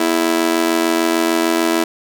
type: tone with amplitude modulation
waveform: sawtooth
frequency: 329.6 Hz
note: E4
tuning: in tune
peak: -6 dBFS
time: 0-1.84 s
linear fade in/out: 5 ms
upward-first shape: sine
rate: 86.7 Hz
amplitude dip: 90%
effects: none